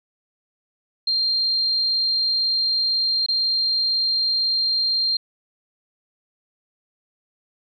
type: tone with dropouts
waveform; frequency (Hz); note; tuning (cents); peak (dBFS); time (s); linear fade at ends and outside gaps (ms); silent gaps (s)
sine; 4186; C8; 0; -18; 1.07-5.17; 5; 3.263-3.285
effects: none